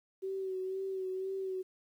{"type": "tone with vibrato", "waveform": "sine", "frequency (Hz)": 379.7, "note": "F#4", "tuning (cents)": 45, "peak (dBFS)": -34, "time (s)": [0.22, 1.63], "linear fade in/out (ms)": 20, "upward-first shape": "sine", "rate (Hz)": 2, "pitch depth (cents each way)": 29, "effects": ["11-bit"]}